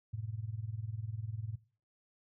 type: tone with tremolo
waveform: sine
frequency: 110 Hz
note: A2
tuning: in tune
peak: -33 dBFS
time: 0.13-1.56 s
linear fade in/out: 10 ms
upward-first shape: sine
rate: 20 Hz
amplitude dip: 85%
effects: noise-tail reverb RT60 0.4 s tail -20 dB re dry